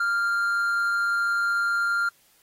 triangle tone with amplitude modulation, 1394 Hz, F6, 4 cents flat, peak -18 dBFS, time 0-2.09 s, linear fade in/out 5 ms, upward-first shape sine, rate 198 Hz, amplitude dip 35%, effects white hiss -61 dBFS RMS until 2.42 s + AAC 48 kbps

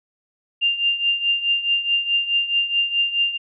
sine tone with tremolo, 2794 Hz, F7, in tune, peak -14 dBFS, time 0.61-3.38 s, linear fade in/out 20 ms, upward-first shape triangle, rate 4.7 Hz, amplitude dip 80%, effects none

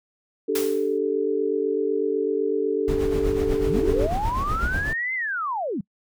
sine chord, D suspended fourth, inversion none, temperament equal, 293.7 / 392 / 440 Hz, D4 / G4 / A4, 0 / 0 / 0 cents, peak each -28 / -25 / -23 dBFS, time 0.48-4.07 s, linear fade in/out 10 ms
white noise with exponential decay, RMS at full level -27 dBFS, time 0.55-0.98 s, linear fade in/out 5 ms, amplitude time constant 92 ms
brown noise with tremolo, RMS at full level -25 dBFS, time 2.88-4.93 s, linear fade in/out 0 ms, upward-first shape sine, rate 8.1 Hz, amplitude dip 55%
sine linear two-way sweep, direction up then down, 123 to 2093 to 160 Hz, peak -24 dBFS, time 3.69-5.81 s, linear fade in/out 5 ms, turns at 5.14 s
effects noise-tail reverb RT60 0.1 s tail -26 dB re dry

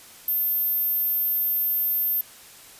sine tone, 13290 Hz, G#9, in tune, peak -20 dBFS, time 0.28-2.21 s, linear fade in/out 2 ms, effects white hiss -47 dBFS RMS until 2.79 s + resampled to 32000 Hz

